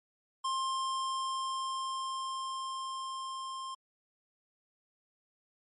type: tone with level ramp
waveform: square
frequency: 1058 Hz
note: C6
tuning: 19 cents sharp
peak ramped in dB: -31 to -39 dBFS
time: 0.44-3.75 s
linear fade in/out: 10 ms
effects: MP3 48 kbps